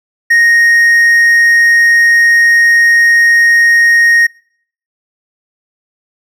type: tone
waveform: triangle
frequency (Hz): 1864.7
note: A#6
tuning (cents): 0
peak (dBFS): -3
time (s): 0.3-4.27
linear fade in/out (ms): 10
effects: noise-tail reverb RT60 0.6 s tail -25 dB re dry